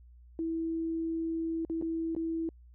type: tone with dropouts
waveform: sine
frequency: 327.4 Hz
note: E4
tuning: 12 cents flat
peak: -30 dBFS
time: 0.39-2.49 s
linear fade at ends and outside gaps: 1 ms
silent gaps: 1.65-1.698 / 1.814-1.823 / 2.15-2.164 s
effects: added 60 Hz sine -52 dBFS peak until 2.74 s